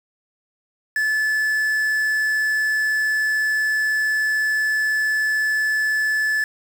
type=tone with quantisation; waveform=triangle; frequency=1733 Hz; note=A6; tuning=27 cents flat; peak=-16 dBFS; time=0.96-6.44 s; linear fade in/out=2 ms; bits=6; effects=none